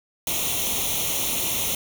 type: noise with comb filter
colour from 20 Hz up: white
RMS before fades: -25 dBFS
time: 0.27-1.75 s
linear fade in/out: 2 ms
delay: 0.31 ms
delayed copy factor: +0.8
effects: none